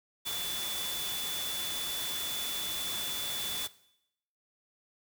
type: tone in noise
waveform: sine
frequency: 3469 Hz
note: A7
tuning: 25 cents flat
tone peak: -35 dBFS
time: 0.25-3.68 s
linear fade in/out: 20 ms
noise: white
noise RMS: -37 dBFS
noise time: 0.25-3.68 s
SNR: -1 dB
effects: noise-tail reverb RT60 0.8 s tail -19 dB re dry